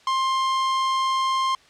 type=tone; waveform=45% pulse; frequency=1056 Hz; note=C6; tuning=16 cents sharp; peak=-20 dBFS; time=0.07-1.55 s; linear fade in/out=2 ms; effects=white hiss -54 dBFS RMS until 1.69 s + low-pass 5000 Hz 12 dB/octave